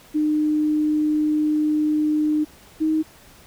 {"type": "tone pair in turn", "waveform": "sine", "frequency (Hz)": [304, 313.5], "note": ["D#4", "D#4"], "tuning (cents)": [-40, 13], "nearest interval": "minor second", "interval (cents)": 53, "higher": "second", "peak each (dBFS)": -17, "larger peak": "neither", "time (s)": [[0.14, 2.45], [2.8, 3.03]], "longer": "first", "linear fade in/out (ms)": 20, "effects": ["pink hiss -49 dBFS RMS until 3.46 s"]}